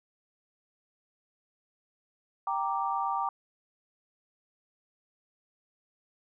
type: chord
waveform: sine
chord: G minor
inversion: none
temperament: equal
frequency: 784 / 932.3 / 1174.7 Hz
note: G5 / Bb5 / D6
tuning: 0 / 0 / 0 cents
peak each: -32 dBFS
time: 2.47-3.29 s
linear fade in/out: 2 ms
effects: none